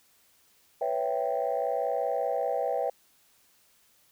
sine chord, C# half-diminished seventh, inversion third, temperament equal, 493.9 / 554.4 / 659.3 / 784 Hz, B4 / C#5 / E5 / G5, 0 / 0 / 0 / 0 cents, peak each -31 dBFS, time 0.81-2.9 s, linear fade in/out 5 ms, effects tanh soft clip ceiling -18 dBFS + white hiss -64 dBFS RMS until 4.11 s

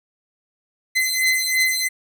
sawtooth beating tone pair, 2044 / 2047 Hz, C7 / C7, -41 / -38 cents, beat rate 3 Hz, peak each -17 / -17 dBFS, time 0.95-1.89 s, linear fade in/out 20 ms, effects none

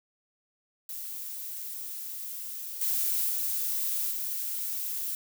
violet noise with level steps, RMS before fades -38 / -28 / -30 / -33 dBFS, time 0.89-5.15 s, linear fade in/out 2 ms, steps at 2.81 / 3.29 / 4.11 s, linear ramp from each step 5 ms, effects none

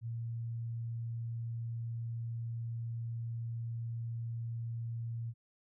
sine tone, 115.9 Hz, A#2, 10 cents flat, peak -36 dBFS, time 0.01-5.34 s, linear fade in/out 50 ms, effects none

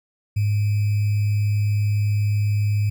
sine tone with sample-and-hold, 103.83 Hz, G#2, in tune, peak -17 dBFS, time 0.36-2.9 s, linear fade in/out 10 ms, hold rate 2450 Hz, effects none

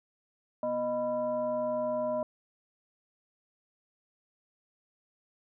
sine tone with frequency modulation, 617 Hz, D#5, 15 cents flat, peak -28 dBFS, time 0.63-2.23 s, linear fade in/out 2 ms, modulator 374 Hz, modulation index 0.67, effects none

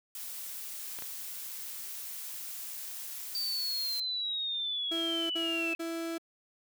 blue noise, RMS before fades -41 dBFS, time 0.15-4 s, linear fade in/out 2 ms
clicks, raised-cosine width 0.3 ms, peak -27 dBFS, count 2, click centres 0.988 / 1.023 s
sine linear sweep, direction down, 4641 to 2609 Hz, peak -31 dBFS, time 3.35-5.75 s, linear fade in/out 0 ms
35% pulse tone bursts, 331.4 Hz, E4, 9 cents sharp, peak -32 dBFS, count 3, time 4.91-6.182 s, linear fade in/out 10 ms, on 390 ms, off 51 ms
effects none

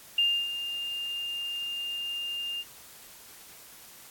sine tone with ADSR envelope, 2805 Hz, F7, 7 cents sharp, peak -20 dBFS, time 0.18-2.64 s, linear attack 4 ms, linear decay 290 ms, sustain -11 dB, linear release 39 ms, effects white hiss -50 dBFS RMS until 4.1 s + AAC 64 kbps

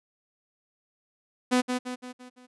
sawtooth tone with echo, 250.5 Hz, B3, 25 cents sharp, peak -16 dBFS, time 1.51-1.62 s, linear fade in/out 20 ms, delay 170 ms, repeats 5, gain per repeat -6 dB, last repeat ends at 2.47 s, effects resampled to 24000 Hz

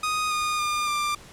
sawtooth tone with pitch steps, 1244.5 / 1225.2 / 1206.3 / 1187.6 Hz, D#6 / D#6 / D6 / D6, 0 / -27 / +46 / +19 cents, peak -20 dBFS, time 0.03-1.15 s, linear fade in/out 5 ms, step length 280 ms, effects pink hiss -47 dBFS RMS until 1.32 s + low-pass 10000 Hz 12 dB/octave

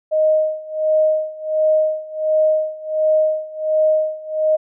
sine tone with tremolo, 622.3 Hz, D#5, in tune, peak -11 dBFS, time 0.11-4.57 s, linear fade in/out 20 ms, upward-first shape sine, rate 1.4 Hz, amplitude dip 90%, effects none

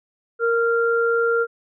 sine tone pair together, 464.8 / 1388 Hz, A#4 / F6, -5 / -11 cents, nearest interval octave + perfect fifth, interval 1894 cents, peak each -18 / -21 dBFS, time 0.39-1.47 s, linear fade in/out 50 ms, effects none

